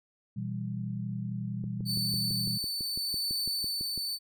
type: chord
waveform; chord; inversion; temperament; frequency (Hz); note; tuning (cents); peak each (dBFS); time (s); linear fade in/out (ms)
sine; E minor; second; equal with one note detuned; 121 / 164.81 / 196; B2 / E3 / G3; -35 / 0 / 0; -35 / -39 / -36; 0.36-2.58; 10
type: click train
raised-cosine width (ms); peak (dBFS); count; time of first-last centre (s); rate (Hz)
3; -29; 15; 1.64-3.977; 5.99
type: tone with tremolo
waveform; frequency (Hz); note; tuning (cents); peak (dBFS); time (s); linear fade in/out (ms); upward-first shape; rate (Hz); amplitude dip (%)
40% pulse; 4513; C#8; +30; -28; 1.85-4.19; 50; sine; 0.82; 25
effects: none